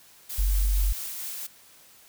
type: noise with tremolo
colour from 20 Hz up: blue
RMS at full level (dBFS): -34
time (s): 0.29-1.47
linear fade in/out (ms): 10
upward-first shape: triangle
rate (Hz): 4.4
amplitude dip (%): 25
type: tone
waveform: sine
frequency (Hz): 47.52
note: F#1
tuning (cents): +47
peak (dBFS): -20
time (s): 0.38-0.93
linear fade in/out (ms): 10
effects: white hiss -54 dBFS RMS until 2.08 s